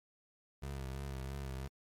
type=tone with vibrato; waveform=25% pulse; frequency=67.4 Hz; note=C#2; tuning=48 cents flat; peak=-36 dBFS; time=0.62-1.68 s; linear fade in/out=10 ms; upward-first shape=sine; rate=3 Hz; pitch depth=52 cents each way; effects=MP3 64 kbps